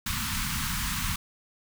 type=band-stop noise; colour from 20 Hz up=pink; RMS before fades=-30 dBFS; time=0.06-1.16 s; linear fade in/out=5 ms; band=240 to 960 Hz; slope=48 dB/octave; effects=none